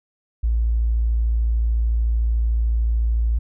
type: tone with tanh clipping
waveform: triangle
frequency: 56.8 Hz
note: A#1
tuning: 44 cents flat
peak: -16 dBFS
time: 0.43-3.39 s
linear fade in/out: 10 ms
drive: 3 dB
effects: none